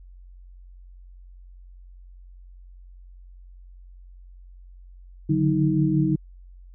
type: tone cluster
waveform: sine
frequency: 146.2 / 151.9 / 185.6 / 315.5 Hz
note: D3 / D#3 / F#3 / D#4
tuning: -7 / -41 / +6 / +24 cents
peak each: -22 / -28 / -25 / -22 dBFS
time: 5.29-6.16 s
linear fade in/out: 10 ms
effects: added 45 Hz sine -43 dBFS peak until 6.74 s